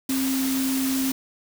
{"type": "tone in noise", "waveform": "sine", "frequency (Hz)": 265.3, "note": "C4", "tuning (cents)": 24, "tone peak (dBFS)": -22, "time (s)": [0.09, 1.12], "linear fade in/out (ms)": 5, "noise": "white", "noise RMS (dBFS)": -30, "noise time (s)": [0.09, 1.12], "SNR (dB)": 5, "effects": []}